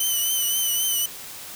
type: tone with vibrato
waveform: 5% pulse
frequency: 3017 Hz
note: F#7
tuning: 33 cents sharp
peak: -13 dBFS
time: 0-1.06 s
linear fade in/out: 5 ms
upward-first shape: triangle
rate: 3.8 Hz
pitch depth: 52 cents each way
effects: white hiss -38 dBFS RMS until 1.55 s